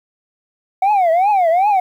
sine tone with vibrato, 740 Hz, F#5, in tune, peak -8 dBFS, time 0.82-1.8 s, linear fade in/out 5 ms, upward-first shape triangle, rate 2.6 Hz, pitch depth 260 cents each way, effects tanh soft clip ceiling -10 dBFS + 8-bit

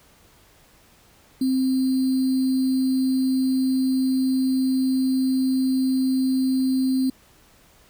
sine tone with sample-and-hold, 261.6 Hz, C4, in tune, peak -18 dBFS, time 1.41-7.1 s, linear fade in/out 5 ms, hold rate 4410 Hz, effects pink hiss -55 dBFS RMS until 7.89 s

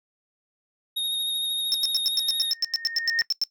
square tone with vibrato, 3729 Hz, A#7, in tune, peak -25 dBFS, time 0.96-2.52 s, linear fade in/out 10 ms, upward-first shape sine, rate 13 Hz, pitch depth 19 cents each way
triangle tone bursts, 5340 Hz, E8, 22 cents sharp, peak -18 dBFS, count 16, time 1.72-3.437 s, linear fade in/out 0 ms, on 22 ms, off 91 ms
sine tone with exponential growth, 1841 Hz, A#6, 22 cents flat, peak -21 dBFS, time 2.16-3.22 s, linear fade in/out 0 ms, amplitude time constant 230 ms
effects noise-tail reverb RT60 0.1 s tail -21 dB re dry

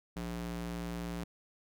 square tone with high-pass filter, 58.27 Hz, A#1, in tune, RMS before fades -39 dBFS, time 0.16-1.24 s, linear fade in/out 5 ms, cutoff 120 Hz, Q 1.5, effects none

